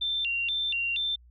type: tone with vibrato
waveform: sine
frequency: 3136 Hz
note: G7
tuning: in tune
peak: -26 dBFS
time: 0.01-1.16 s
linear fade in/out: 10 ms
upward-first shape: square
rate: 2.1 Hz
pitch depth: 220 cents each way
effects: added 60 Hz sine -52 dBFS peak until 1.3 s